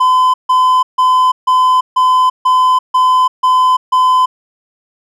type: tone bursts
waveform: triangle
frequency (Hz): 1018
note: C6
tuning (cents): -48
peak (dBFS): -5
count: 9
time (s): 0-4.26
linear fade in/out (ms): 10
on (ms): 340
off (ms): 150
effects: none